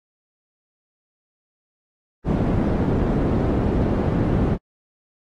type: low-pass noise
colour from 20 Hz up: white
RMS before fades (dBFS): -20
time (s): 2.24-4.58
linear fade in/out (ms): 50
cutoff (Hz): 290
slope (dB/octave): 12
effects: AAC 32 kbps